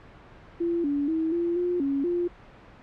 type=tone with pitch steps; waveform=sine; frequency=340.8 / 286 / 322 / 342.6 / 354.3 / 277.3 / 349.7 Hz; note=F4 / D4 / E4 / F4 / F4 / C#4 / F4; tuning=-42 / -46 / -41 / -33 / +25 / +1 / +2 cents; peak=-23 dBFS; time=0.6-2.28 s; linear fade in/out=10 ms; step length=240 ms; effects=pink hiss -49 dBFS RMS until 2.82 s + low-pass 2000 Hz 12 dB/octave